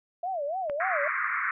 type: tone with vibrato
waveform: sine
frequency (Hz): 659.3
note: E5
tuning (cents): 0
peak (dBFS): -28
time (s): 0.23-1.08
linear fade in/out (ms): 5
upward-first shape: sine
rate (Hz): 3.5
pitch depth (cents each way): 270
type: click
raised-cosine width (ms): 0.5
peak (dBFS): -23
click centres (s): 0.698
type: band-pass noise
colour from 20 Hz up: pink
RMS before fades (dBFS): -29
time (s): 0.8-1.51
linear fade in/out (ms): 2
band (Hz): 1100 to 2200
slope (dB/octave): 96
effects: none